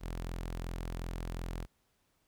sawtooth tone, 42.73 Hz, F1, 37 cents flat, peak -33 dBFS, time 0-1.67 s, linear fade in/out 50 ms, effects pink hiss -75 dBFS RMS until 2.27 s

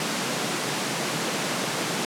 pink high-pass noise, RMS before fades -27 dBFS, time 0-2.05 s, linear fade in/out 2 ms, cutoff 140 Hz, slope 48 dB/octave, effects low-pass 9000 Hz 12 dB/octave

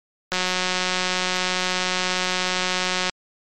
click train, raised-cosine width 0.2 ms, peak -5 dBFS, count 509, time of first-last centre 0.32-3.096 s, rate 183 Hz, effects MP3 64 kbps

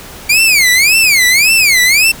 sawtooth tone with vibrato, 2298 Hz, D7, 38 cents flat, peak -3 dBFS, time 0.29-2.12 s, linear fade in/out 10 ms, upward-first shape sine, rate 1.8 Hz, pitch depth 270 cents each way, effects pink hiss -31 dBFS RMS until 2.2 s

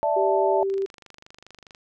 sine chord, D suspended second, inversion none, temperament equal, 587.3 / 659.3 / 880 Hz, D5 / E5 / A5, 0 / 0 / 0 cents, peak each -24 dBFS, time 0.03-0.63 s, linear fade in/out 0 ms
sine tone, 390 Hz, G4, 9 cents flat, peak -22 dBFS, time 0.16-0.86 s, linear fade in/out 10 ms
click train, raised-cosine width 0.2 ms, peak -28 dBFS, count 27, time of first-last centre 0.7-1.748 s, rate 24.8 Hz
effects none

